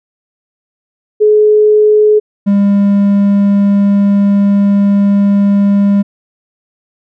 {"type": "tone pair in turn", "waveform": ["sine", "triangle"], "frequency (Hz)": [424.3, 200.8], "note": ["G#4", "G3"], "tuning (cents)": [37, 42], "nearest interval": "octave + minor second", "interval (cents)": 1295, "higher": "first", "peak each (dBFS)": -4, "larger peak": "neither", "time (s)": [[1.2, 2.2], [2.46, 6.03]], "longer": "second", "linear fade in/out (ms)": 20, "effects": []}